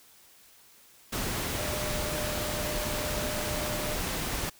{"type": "tone in noise", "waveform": "sine", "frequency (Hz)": 602, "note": "D5", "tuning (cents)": 43, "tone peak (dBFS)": -36, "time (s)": [1.58, 3.96], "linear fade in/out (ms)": 10, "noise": "pink", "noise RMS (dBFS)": -32, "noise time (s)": [1.12, 4.5], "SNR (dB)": -7, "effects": ["white hiss -57 dBFS RMS until 4.59 s"]}